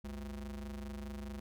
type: ring-modulated tone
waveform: square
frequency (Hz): 73.2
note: D2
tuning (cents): -5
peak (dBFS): -39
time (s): 0.04-1.4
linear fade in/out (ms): 5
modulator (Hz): 134
effects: none